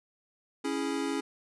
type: chord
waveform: square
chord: C# minor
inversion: none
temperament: equal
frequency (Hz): 277.2 / 329.6 / 415.3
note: C#4 / E4 / G#4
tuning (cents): 0 / 0 / 0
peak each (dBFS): -33 / -36 / -36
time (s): 0.64-1.21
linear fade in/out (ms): 10
effects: resampled to 24000 Hz